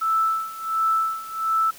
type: tone with tremolo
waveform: sine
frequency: 1318.5 Hz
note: E6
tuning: in tune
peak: -17 dBFS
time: 0.01-1.71 s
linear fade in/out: 10 ms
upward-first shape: sine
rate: 1.4 Hz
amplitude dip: 85%
effects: white hiss -45 dBFS RMS until 1.78 s